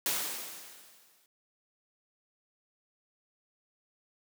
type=noise with exponential decay; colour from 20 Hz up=white; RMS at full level=-29 dBFS; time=0.06-1.26 s; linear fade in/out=1 ms; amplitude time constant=260 ms; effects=high-pass 200 Hz 12 dB/octave